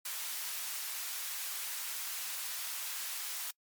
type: high-pass noise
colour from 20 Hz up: white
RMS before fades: -39 dBFS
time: 0.05-3.51 s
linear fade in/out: 5 ms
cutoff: 1000 Hz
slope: 12 dB/octave
effects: noise-tail reverb RT60 0.1 s tail -26 dB re dry + MP3 96 kbps